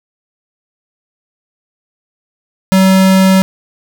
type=tone; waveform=square; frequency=189.9 Hz; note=F#3; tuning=45 cents sharp; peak=-6 dBFS; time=2.72-3.42 s; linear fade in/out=0 ms; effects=none